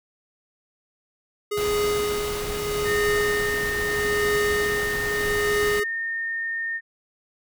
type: tone with tremolo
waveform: square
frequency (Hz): 415.3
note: G#4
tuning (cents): 0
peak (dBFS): -21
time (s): 1.51-5.84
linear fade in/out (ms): 10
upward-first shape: triangle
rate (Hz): 0.79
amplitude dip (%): 70
type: noise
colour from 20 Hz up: pink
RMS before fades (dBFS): -32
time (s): 1.57-5.8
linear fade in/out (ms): 5
type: tone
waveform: sine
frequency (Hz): 1827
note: A#6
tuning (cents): -35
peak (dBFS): -25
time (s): 2.84-6.81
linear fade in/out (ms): 50
effects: none

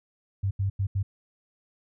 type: tone bursts at uneven times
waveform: sine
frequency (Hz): 98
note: G2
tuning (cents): 0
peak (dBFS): -23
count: 4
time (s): 0.43-0.51 / 0.59-0.7 / 0.79-0.87 / 0.95-1.03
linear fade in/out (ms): 10
effects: none

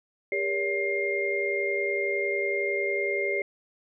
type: tone cluster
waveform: sine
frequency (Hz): 400.6 / 471.5 / 569 / 2117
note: G4 / A#4 / C#5 / C7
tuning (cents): +38 / +20 / +45 / +20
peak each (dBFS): -29 / -36 / -32 / -28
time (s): 0.32-3.42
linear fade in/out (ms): 2
effects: none

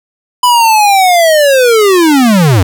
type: linear sweep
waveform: square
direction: down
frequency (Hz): 1000 to 83.1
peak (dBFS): -5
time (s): 0.43-2.63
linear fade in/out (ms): 5
effects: 7-bit

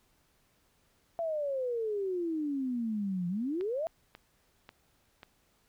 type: exponential two-way sweep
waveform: sine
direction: down then up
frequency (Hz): 681 to 171.7 to 681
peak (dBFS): -30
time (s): 1.19-3.87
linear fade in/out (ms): 0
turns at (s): 3.28
type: click train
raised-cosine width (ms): 0.3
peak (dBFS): -31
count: 4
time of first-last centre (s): 3.61-5.232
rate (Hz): 1.85
effects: pink hiss -70 dBFS RMS until 5.68 s

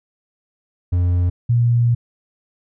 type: tone pair in turn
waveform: triangle / sine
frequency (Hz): 88.5 / 118.99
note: F2 / A#2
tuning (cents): +23 / +36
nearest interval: perfect fourth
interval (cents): 513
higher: second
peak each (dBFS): -12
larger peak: neither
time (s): 0.92-1.3 / 1.49-1.95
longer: second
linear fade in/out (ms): 10
effects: none

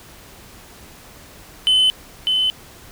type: tone with echo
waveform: sine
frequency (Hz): 3036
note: F#7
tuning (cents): +44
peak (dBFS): -9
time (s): 1.67-1.9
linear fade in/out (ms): 0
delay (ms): 600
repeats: 1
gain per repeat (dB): -5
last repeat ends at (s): 2.5
effects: tanh soft clip ceiling -11 dBFS + pink hiss -43 dBFS RMS until 2.91 s

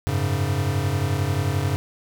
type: chord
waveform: square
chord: F# suspended second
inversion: none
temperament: equal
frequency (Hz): 92.5 / 103.83 / 138.59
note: F#2 / G#2 / C#3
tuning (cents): 0 / 0 / 0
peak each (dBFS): -26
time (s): 0.07-1.76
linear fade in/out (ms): 0
effects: none

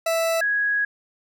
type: tone pair in turn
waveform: 40% pulse / sine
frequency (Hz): 659.3 / 1661.3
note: E5 / G#6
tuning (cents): 0 / 0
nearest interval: octave + major third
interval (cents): 1600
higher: second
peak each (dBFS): -19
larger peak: neither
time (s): 0.06-0.41 / 0.41-0.85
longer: second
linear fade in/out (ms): 5
effects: none

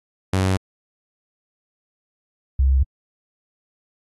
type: tone pair in turn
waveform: sawtooth / sine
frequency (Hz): 94.6 / 66.68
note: F#2 / C2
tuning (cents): +39 / +33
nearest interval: tritone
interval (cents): 606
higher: first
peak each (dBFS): -13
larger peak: neither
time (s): 0.33-0.57 / 2.59-2.83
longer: neither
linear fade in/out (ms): 5
effects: AAC 32 kbps

